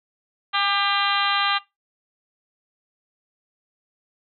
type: harmonic tone with a mistuned harmonic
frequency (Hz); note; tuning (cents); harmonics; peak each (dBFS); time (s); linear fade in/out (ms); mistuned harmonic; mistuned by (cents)
398.6; G4; +29; 2 / 3 / 4 / 5 / 6 / 7 / 8 / 9 / 10; -27 / -23 / -28 / -30 / -32 / -29 / -27 / -32 / -30; 0.53-1.59; 20; 2; +24
effects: noise-tail reverb RT60 0.2 s tail -20 dB re dry